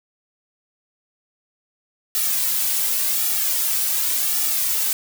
blue noise with flanger, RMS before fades -21 dBFS, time 2.15-4.93 s, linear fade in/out 0 ms, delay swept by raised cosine 1.9 to 2.9 ms, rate 0.89 Hz, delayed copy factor -0.85, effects none

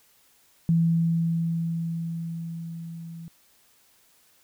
sine tone with level ramp, 166.2 Hz, E3, 15 cents sharp, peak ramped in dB -17 to -37 dBFS, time 0.69-3.28 s, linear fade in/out 0 ms, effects white hiss -61 dBFS RMS until 4.43 s

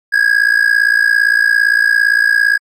triangle tone with amplitude modulation, 1647 Hz, G#6, 15 cents flat, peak -3 dBFS, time 0.12-2.58 s, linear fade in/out 20 ms, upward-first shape sine, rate 57.6 Hz, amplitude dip 85%, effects MP3 64 kbps

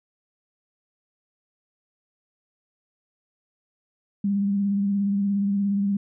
sine tone with vibrato, 200 Hz, G3, 35 cents sharp, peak -20 dBFS, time 4.24-5.97 s, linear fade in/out 5 ms, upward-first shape sine, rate 17 Hz, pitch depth 29 cents each way, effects none

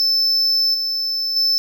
triangle tone with level steps, 5274 Hz, E8, in tune, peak -13 / -18 / -13 dBFS, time 0-1.58 s, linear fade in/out 0 ms, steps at 0.74 / 1.36 s, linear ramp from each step 5 ms, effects 9-bit

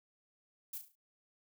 violet noise with echo, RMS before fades -42 dBFS, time 0.73-0.78 s, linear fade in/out 5 ms, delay 35 ms, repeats 5, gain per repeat -7 dB, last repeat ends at 0.955 s, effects none

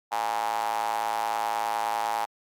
square tone with high-pass filter, 54.9 Hz, A1, 3 cents flat, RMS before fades -28 dBFS, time 0.11-2.26 s, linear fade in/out 20 ms, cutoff 840 Hz, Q 6.8, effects AAC 64 kbps

